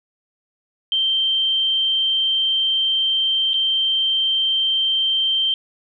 sine tone with dropouts, 3136 Hz, G7, in tune, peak -16 dBFS, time 0.92-5.54 s, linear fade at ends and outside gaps 1 ms, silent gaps 3.534-3.541 s, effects none

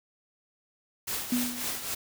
white noise with tremolo, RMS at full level -31 dBFS, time 1.07-1.95 s, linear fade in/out 10 ms, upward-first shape triangle, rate 3.7 Hz, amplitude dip 65%
sine tone with exponential decay, 245.1 Hz, B3, 13 cents flat, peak -22 dBFS, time 1.32-1.88 s, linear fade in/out 5 ms, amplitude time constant 120 ms
effects none

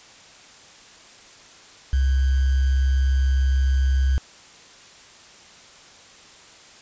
sine tone with sample-and-hold, 66.5 Hz, C2, 29 cents sharp, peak -16 dBFS, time 1.93-4.18 s, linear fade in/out 0 ms, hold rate 1575 Hz, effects white hiss -47 dBFS RMS until 6.81 s + resampled to 16000 Hz

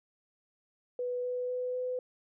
sine tone with pitch steps, 493.9 / 497 / 500.2 / 503.4 Hz, B4 / B4 / B4 / B4, 0 / +11 / +22 / +33 cents, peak -31 dBFS, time 0.99-1.99 s, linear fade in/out 2 ms, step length 250 ms, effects none

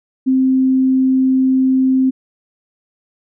sine tone, 261.6 Hz, C4, in tune, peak -10 dBFS, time 0.26-2.11 s, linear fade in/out 20 ms, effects none

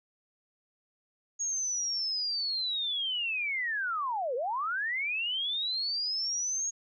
sine linear two-way sweep, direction down then up, 6645 to 458.8 to 6645 Hz, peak -29 dBFS, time 1.39-6.71 s, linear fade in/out 20 ms, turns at 4.35 s, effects none

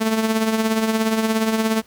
sawtooth tone with tremolo, 221.3 Hz, A3, 10 cents sharp, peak -11 dBFS, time 0-1.82 s, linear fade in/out 20 ms, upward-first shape triangle, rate 17 Hz, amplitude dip 60%, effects pink hiss -53 dBFS RMS until 1.86 s

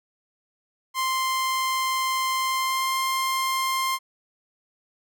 sawtooth tone with pitch glide, 1046.5 to 1055 Hz, C6 to C6, 0 to +14 cents, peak -19 dBFS, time 0.94-3.99 s, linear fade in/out 50 ms, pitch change +14 cents, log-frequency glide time 2.38-2.99 s, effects none

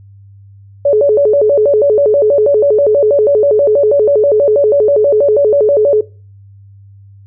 sine tone with vibrato, 492.7 Hz, B4, 4 cents flat, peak -6 dBFS, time 0.85-6.01 s, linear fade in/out 5 ms, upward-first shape square, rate 6.2 Hz, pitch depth 250 cents each way, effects noise-tail reverb RT60 0.4 s tail -22 dB re dry + added 99 Hz sine -36 dBFS peak until 7.26 s

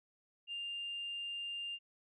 sine tone, 2800 Hz, F7, 4 cents sharp, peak -38 dBFS, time 0.47-1.79 s, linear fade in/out 50 ms, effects tanh soft clip ceiling -34 dBFS

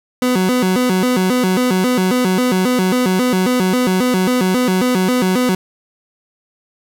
30% pulse tone with vibrato, 215.7 Hz, A3, 34 cents flat, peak -10 dBFS, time 0.22-5.55 s, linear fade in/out 2 ms, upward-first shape square, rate 3.7 Hz, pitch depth 260 cents each way, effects none

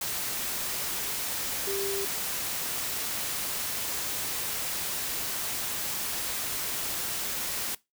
sine tone in noise, 394.9 Hz, G4, 13 cents sharp, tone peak -31 dBFS, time 1.67-2.05 s, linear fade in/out 5 ms, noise white, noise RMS -32 dBFS, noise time 0.01-7.75 s, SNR -2 dB, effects noise-tail reverb RT60 0.2 s tail -20 dB re dry

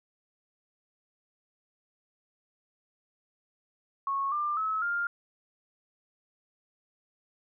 sine tone with pitch steps, 1100 / 1192.6 / 1293.1 / 1402 Hz, C#6 / D6 / E6 / F6, -14 / +26 / -34 / +6 cents, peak -27 dBFS, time 4.07-5.07 s, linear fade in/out 2 ms, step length 250 ms, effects none

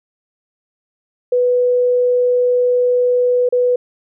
sine tone with dropouts, 493.9 Hz, B4, in tune, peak -11 dBFS, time 1.32-3.76 s, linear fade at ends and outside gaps 5 ms, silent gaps 3.49-3.524 s, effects none

